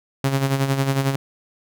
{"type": "tone with tremolo", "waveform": "sawtooth", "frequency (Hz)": 136.3, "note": "C#3", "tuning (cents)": -29, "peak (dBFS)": -12, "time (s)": [0.24, 1.16], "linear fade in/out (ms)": 2, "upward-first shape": "sine", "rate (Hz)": 11, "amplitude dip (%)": 60, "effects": []}